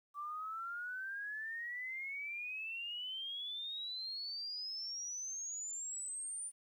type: exponential sweep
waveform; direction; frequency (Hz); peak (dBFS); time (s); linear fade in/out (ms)
sine; up; 1155 to 9340; -40; 0.14-6.52; 50
effects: 12-bit